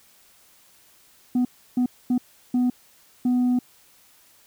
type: tone bursts at uneven times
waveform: sine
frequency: 248.1 Hz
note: B3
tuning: 8 cents sharp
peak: -15 dBFS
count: 5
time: 1.35-1.45 / 1.77-1.86 / 2.1-2.18 / 2.54-2.7 / 3.25-3.59 s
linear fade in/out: 5 ms
effects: tanh soft clip ceiling -17 dBFS + white hiss -56 dBFS RMS until 4.46 s